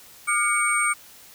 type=tone cluster; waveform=sine; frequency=1204 / 1420 / 2242 / 8550 Hz; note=D6 / F6 / C#7 / C9; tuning=+43 / +28 / +19 / +36 cents; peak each=-24 / -27 / -24 / -25 dBFS; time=0.27-0.94 s; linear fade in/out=20 ms; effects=white hiss -48 dBFS RMS until 1.34 s